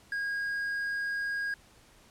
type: tone with hard clipping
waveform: triangle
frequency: 1634 Hz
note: G#6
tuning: 29 cents flat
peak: -31 dBFS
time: 0.12-1.54 s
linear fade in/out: 2 ms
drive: 6 dB
effects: pink hiss -59 dBFS RMS until 2.1 s + low-pass 11000 Hz 12 dB/octave